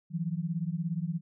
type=beating tone pair; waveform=sine; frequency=160.8 / 177.8 Hz; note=E3 / F3; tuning=-43 / +31 cents; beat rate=17 Hz; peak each=-32 / -33 dBFS; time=0.1-1.21 s; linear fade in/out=50 ms; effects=none